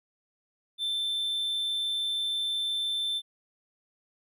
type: tone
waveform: triangle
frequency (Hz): 3547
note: A7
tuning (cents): +13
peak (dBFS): -26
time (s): 0.78-3.22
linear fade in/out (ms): 50
effects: none